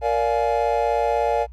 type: chord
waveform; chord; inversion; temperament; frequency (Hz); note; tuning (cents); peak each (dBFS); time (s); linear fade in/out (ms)
triangle; Bb dominant seventh; none; just; 466.2 / 582.7 / 699.2 / 839.1; Bb4 / D5 / F5 / Ab5; 0 / -14 / +2 / +18; -22; 0.01-1.47; 50
effects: added 60 Hz sine -37 dBFS peak until 1.52 s + Opus 48 kbps